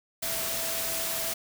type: tone in noise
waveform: sine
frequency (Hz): 660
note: E5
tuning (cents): +2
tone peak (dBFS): -39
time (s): 0.22-1.34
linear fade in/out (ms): 10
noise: white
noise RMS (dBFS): -31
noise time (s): 0.22-1.34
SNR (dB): -11
effects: none